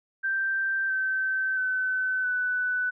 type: tone with pitch steps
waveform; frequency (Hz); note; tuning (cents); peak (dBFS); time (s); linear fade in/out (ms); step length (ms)
sine; 1568 / 1542.8 / 1518.1 / 1493.7; G6 / G6 / F#6 / F#6; 0 / -28 / +44 / +16; -24; 0.23-2.91; 20; 670
effects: none